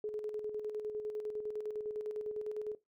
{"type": "tone with tremolo", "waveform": "sine", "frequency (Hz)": 424.6, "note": "G#4", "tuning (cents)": 38, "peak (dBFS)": -34, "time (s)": [0.04, 2.75], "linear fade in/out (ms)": 2, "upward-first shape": "square", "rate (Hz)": 9.9, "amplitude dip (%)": 45, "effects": ["noise-tail reverb RT60 0.2 s tail -18 dB re dry"]}